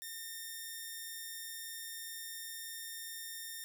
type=tone; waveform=5% pulse; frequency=1821 Hz; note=A#6; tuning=41 cents flat; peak=-32 dBFS; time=0.02-3.64 s; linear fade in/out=0 ms; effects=none